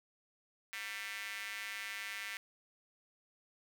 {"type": "tone with high-pass filter", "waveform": "square", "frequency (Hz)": 104.7, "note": "G#2", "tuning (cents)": 15, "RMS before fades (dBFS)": -43, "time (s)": [0.73, 2.37], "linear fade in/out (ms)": 0, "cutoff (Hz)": 2000, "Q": 3.1, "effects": []}